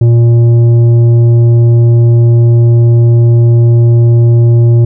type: tone with tanh clipping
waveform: triangle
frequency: 117.6 Hz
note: A#2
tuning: 16 cents sharp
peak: -4 dBFS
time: 0.01-4.85 s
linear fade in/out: 5 ms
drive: 12 dB
effects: none